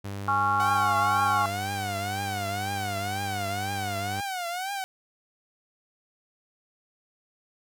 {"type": "tone", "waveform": "sawtooth", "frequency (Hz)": 99.7, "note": "G2", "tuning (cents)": 30, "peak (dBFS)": -29, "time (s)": [0.04, 4.21], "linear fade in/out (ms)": 10}
{"type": "harmonic tone", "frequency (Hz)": 275.6, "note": "C#4", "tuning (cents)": -10, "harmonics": [3, 4, 5], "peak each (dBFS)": [-26, -26, -26], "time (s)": [0.28, 1.46], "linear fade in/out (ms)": 2}
{"type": "tone with vibrato", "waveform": "sawtooth", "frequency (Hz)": 740, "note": "F#5", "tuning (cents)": 0, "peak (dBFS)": -26, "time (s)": [0.6, 4.84], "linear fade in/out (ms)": 0, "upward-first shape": "triangle", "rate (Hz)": 2, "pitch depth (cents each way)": 160}
{"effects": []}